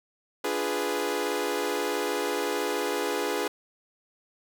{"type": "chord", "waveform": "sawtooth", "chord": "D diminished seventh", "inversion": "none", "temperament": "equal", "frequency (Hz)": [293.7, 349.2, 415.3, 493.9], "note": ["D4", "F4", "Ab4", "Cb5"], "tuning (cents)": [0, 0, 0, 0], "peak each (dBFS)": [-31, -30, -26, -28], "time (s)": [0.44, 3.48], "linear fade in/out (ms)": 5, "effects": []}